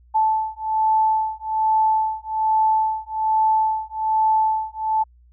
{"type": "beating tone pair", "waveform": "sine", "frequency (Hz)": [874, 875.2], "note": ["A5", "A5"], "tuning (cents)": [-12, -9], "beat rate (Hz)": 1.2, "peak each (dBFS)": -20, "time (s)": [0.14, 5.04], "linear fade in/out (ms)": 20, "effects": ["added 60 Hz sine -49 dBFS peak until 5.32 s"]}